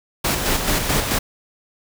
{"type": "noise with tremolo", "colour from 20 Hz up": "pink", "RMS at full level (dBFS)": -19, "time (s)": [0.24, 1.19], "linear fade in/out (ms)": 10, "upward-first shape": "square", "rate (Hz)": 4.6, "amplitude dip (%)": 40, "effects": []}